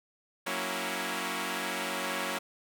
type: chord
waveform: 5% pulse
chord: F# dominant seventh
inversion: none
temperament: equal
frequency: 185 / 233.1 / 277.2 / 329.6 Hz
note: F#3 / A#3 / C#4 / E4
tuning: 0 / 0 / 0 / 0 cents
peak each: -26 dBFS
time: 0.46-2.39 s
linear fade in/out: 10 ms
effects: none